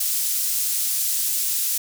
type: high-pass noise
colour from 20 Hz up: pink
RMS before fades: -23 dBFS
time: 0-1.78 s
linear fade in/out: 5 ms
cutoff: 7600 Hz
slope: 12 dB/octave
effects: none